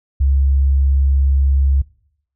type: tone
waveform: sine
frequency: 68.4 Hz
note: C#2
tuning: 23 cents flat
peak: -11 dBFS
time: 0.2-1.82 s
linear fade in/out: 10 ms
effects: noise-tail reverb RT60 0.7 s tail -21 dB re dry